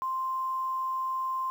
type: tone with quantisation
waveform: sine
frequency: 1046.5 Hz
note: C6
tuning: in tune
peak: -28 dBFS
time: 0.02-1.5 s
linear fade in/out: 0 ms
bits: 9
effects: none